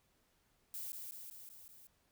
violet noise with echo, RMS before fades -44 dBFS, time 0.74-0.92 s, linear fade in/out 0 ms, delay 190 ms, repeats 5, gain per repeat -3 dB, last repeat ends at 1.87 s, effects pink hiss -75 dBFS RMS until 2.11 s

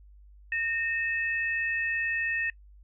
sine tone pair together, 1838.5 / 2600 Hz, A#6 / E7, -24 / -24 cents, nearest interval tritone, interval 600 cents, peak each -28 / -32 dBFS, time 0.52-2.5 s, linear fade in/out 2 ms, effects noise-tail reverb RT60 0.1 s tail -22 dB re dry + added 50 Hz sine -50 dBFS peak until 2.83 s

